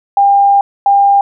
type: tone pair in turn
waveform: sine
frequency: 800 / 800 Hz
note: G5 / G5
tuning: +35 / +35 cents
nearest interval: unison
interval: 0 cents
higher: neither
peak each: -5 dBFS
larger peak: neither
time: 0.17-0.61 / 0.86-1.21 s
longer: first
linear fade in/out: 2 ms
effects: none